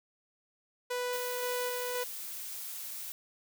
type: tone with tremolo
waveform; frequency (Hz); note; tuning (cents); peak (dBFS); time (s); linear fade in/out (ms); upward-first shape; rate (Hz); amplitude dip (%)
sawtooth; 493.9; B4; 0; -28; 0.9-2.04; 10; square; 1.9; 25
type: noise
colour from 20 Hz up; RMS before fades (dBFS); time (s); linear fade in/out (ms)
blue; -41; 1.13-3.12; 0
effects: none